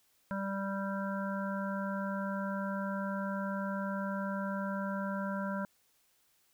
harmonic tone, 196 Hz, G3, in tune, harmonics 1 / 3 / 5 / 7 / 8, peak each -35 / -40 / -42 / -43 / -44 dBFS, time 0.31-5.65 s, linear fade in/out 0 ms, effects white hiss -71 dBFS RMS until 6.53 s

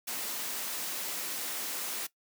white high-pass noise, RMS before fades -36 dBFS, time 0.07-2.07 s, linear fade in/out 10 ms, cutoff 190 Hz, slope 24 dB/octave, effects noise-tail reverb RT60 0.1 s tail -18 dB re dry

